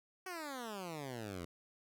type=exponential sweep; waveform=10% pulse; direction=down; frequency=382.4 to 82.41 Hz; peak=-34 dBFS; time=0.26-1.45 s; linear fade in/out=5 ms; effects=none